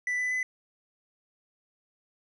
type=tone with pitch steps; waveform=triangle; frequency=1982 / 1996.9 / 2012 Hz; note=B6 / B6 / B6; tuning=+6 / +19 / +32 cents; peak=-25 dBFS; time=0.07-0.43 s; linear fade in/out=2 ms; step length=120 ms; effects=resampled to 24000 Hz